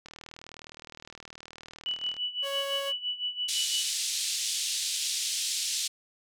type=click train; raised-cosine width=0.2 ms; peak=-27 dBFS; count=84; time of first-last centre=0.06-2.167 s; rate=39.4 Hz
type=tone with tremolo; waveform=sine; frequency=2960 Hz; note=F#7; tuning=in tune; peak=-27 dBFS; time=1.86-3.89 s; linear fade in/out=0 ms; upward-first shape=sine; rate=5.9 Hz; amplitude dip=80%
type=tone; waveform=sawtooth; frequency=554.4 Hz; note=C#5; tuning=in tune; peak=-28 dBFS; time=2.42-2.93 s; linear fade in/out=50 ms
type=band-pass noise; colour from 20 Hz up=pink; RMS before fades=-31 dBFS; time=3.48-5.88 s; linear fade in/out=10 ms; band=3300 to 9300 Hz; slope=24 dB/octave
effects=none